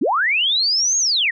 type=linear two-way sweep; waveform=sine; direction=up then down; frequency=188.3 to 6660 to 1769 Hz; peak=-15 dBFS; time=0.01-1.31 s; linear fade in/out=10 ms; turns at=0.98 s; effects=none